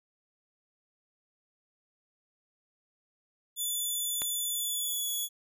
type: tone with pitch glide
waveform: 5% pulse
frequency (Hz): 3482 to 3389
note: A7 to G#7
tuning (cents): -19 to +34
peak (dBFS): -23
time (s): 3.56-5.29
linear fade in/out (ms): 50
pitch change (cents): -47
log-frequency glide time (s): 4.51-5.11
type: click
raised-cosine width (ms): 0.3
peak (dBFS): -20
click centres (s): 4.219
effects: none